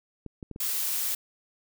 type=clicks; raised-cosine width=3 ms; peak=-26 dBFS; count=4; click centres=0.263 / 0.428 / 0.513 / 0.561 s
type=noise; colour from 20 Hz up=blue; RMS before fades=-29 dBFS; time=0.6-1.15 s; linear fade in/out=5 ms
effects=none